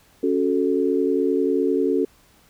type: chord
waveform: sine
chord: F# minor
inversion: second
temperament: equal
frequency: 277.2 / 370 / 440 Hz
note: C#4 / F#4 / A4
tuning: 0 / 0 / 0 cents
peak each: -22 dBFS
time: 0.23-2.05 s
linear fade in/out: 5 ms
effects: pink hiss -56 dBFS RMS until 2.49 s